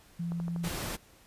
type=tone; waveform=sine; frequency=170.4 Hz; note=F3; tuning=42 cents flat; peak=-31 dBFS; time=0.19-0.69 s; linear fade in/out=10 ms
type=click train; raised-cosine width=1 ms; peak=-29 dBFS; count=8; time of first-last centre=0.32-0.885 s; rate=12.4 Hz
type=noise; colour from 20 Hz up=pink; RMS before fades=-36 dBFS; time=0.63-0.97 s; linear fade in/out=20 ms
effects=pink hiss -59 dBFS RMS until 1.26 s + resampled to 32000 Hz